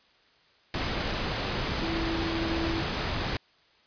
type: tone in noise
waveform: sine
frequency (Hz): 330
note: E4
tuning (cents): +2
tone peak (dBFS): -30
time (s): 1.82-2.81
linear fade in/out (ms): 2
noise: pink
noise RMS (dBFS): -30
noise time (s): 0.74-3.37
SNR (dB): -3
effects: white hiss -62 dBFS RMS until 3.86 s + resampled to 11025 Hz